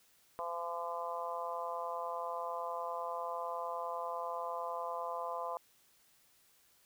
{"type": "harmonic tone", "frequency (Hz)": 170.5, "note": "F3", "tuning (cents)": -41, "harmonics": [3, 4, 5, 6, 7], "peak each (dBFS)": [-43, -42, -46, -40, -47], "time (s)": [0.39, 5.57], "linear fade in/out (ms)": 0, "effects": ["white hiss -68 dBFS RMS until 6.85 s"]}